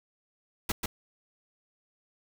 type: noise with echo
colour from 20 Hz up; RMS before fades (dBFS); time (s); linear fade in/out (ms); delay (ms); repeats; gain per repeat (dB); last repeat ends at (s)
pink; -29; 0.69-0.72; 5; 140; 1; -3; 0.86
effects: none